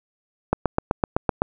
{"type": "click train", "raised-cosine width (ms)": 1, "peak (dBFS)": -4, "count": 8, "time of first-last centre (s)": [0.53, 1.419], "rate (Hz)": 7.87, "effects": []}